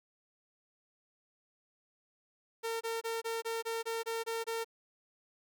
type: tone bursts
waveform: sawtooth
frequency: 455.6 Hz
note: A#4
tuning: 40 cents flat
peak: -30 dBFS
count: 10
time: 2.63-4.646 s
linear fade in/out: 20 ms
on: 180 ms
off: 24 ms
effects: none